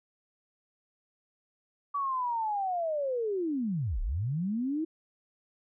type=linear two-way sweep; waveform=sine; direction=down then up; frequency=1150 to 30.81 to 328.7 Hz; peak=-28 dBFS; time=1.94-4.85 s; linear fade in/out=10 ms; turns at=4.01 s; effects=none